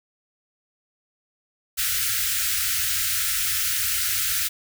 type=band-stop noise; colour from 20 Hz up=white; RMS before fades=-24 dBFS; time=1.77-4.49 s; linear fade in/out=20 ms; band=120 to 1300 Hz; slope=96 dB/octave; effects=none